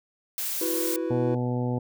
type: noise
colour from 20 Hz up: blue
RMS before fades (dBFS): -30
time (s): 0.38-0.96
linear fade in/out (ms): 0
type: chord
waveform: triangle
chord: E suspended second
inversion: none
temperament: equal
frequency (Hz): 329.6 / 370 / 493.9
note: E4 / F#4 / B4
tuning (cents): 0 / 0 / 0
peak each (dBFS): -27 / -30 / -30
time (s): 0.61-1.35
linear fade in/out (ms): 5
type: harmonic tone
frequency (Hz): 123.47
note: B2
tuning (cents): 0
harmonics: 1 / 2 / 3 / 4 / 5 / 6 / 7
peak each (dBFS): -27 / -29 / -36 / -34 / -41 / -41 / -39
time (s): 1.1-1.79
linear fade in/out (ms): 10
effects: none